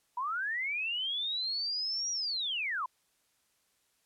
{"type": "linear two-way sweep", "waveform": "sine", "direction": "up then down", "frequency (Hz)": [946, 5770, 946], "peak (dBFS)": -31, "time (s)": [0.17, 2.86], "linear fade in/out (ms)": 5, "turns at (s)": 2.11, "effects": ["white hiss -73 dBFS RMS until 4.05 s", "low-pass 12000 Hz 12 dB/octave"]}